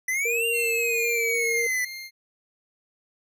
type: exponential two-way sweep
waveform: square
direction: up then down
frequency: 1975.5 to 2800 to 1975.5 Hz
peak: -24 dBFS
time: 0.08-1.85 s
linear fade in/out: 5 ms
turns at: 0.46 s
type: tone with vibrato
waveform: sine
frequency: 464.7 Hz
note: A#4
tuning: 5 cents flat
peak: -27 dBFS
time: 0.25-1.67 s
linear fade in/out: 5 ms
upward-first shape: square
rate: 3.8 Hz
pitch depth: 14 cents each way
type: tone with tremolo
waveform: 25% pulse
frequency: 2114 Hz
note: C7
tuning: 17 cents sharp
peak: -31 dBFS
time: 0.52-2.11 s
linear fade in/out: 50 ms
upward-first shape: sine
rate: 2.3 Hz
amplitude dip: 40%
effects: none